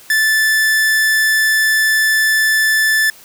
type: tone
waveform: 45% pulse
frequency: 1752 Hz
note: A6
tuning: 8 cents flat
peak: -11 dBFS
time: 0.1-3.1 s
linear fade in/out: 2 ms
effects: white hiss -42 dBFS RMS until 3.24 s